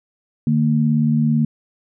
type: tone pair together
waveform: sine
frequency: 150.6 / 228.7 Hz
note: D3 / A#3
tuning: +44 / -33 cents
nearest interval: perfect fifth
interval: 723 cents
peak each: -17 / -16 dBFS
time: 0.47-1.45 s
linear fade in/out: 2 ms
effects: none